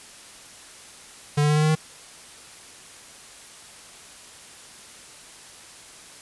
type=tone with pitch steps; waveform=square; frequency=146.83 / 148.71 / 150.61 / 152.54 / 154.49 / 156.46 Hz; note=D3 / D3 / D3 / D#3 / D#3 / D#3; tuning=0 / +22 / +44 / -34 / -12 / +10 cents; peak=-18 dBFS; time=1.37-1.754 s; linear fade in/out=10 ms; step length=64 ms; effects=white hiss -45 dBFS RMS until 6.21 s + resampled to 24000 Hz